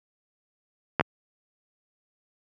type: clicks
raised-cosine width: 0.5 ms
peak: -6 dBFS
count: 2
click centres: 0.997 / 1.01 s
effects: high-pass 100 Hz 12 dB/octave